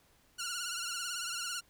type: tone with vibrato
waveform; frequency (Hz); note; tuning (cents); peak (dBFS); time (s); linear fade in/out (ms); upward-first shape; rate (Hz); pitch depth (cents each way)
10% pulse; 1415; F6; +22; -27; 0.38-1.61; 20; triangle; 18; 90
effects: pink hiss -67 dBFS RMS until 1.69 s